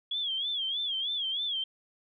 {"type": "tone with vibrato", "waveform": "sine", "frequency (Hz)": 3322, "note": "G#7", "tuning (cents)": 0, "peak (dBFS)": -29, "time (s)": [0.11, 1.64], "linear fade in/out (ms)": 5, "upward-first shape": "sine", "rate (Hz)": 3.2, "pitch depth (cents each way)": 120, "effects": []}